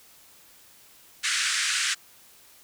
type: band-pass noise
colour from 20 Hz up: pink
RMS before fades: -26 dBFS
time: 1.23-1.95 s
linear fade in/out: 20 ms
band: 1400 to 9100 Hz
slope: 48 dB/octave
effects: white hiss -54 dBFS RMS until 2.63 s